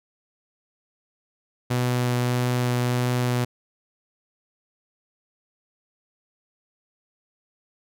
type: tone with vibrato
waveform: sawtooth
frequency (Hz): 123.47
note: B2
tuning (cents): 0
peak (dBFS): -17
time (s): 1.7-3.45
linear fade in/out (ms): 10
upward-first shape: triangle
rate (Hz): 1.6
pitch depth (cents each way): 10
effects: none